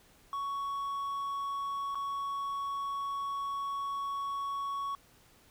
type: tone with dropouts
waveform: triangle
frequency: 1115 Hz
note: C#6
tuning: 10 cents sharp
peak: -31 dBFS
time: 0.33-4.95 s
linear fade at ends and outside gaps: 1 ms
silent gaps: 1.947-1.954 s
effects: pink hiss -62 dBFS RMS until 5.5 s